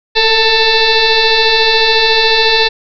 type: tone with frequency modulation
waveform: sine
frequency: 2217 Hz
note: C#7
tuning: in tune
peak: -7 dBFS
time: 0.15-2.69 s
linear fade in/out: 20 ms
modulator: 442 Hz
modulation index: 5.2
effects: none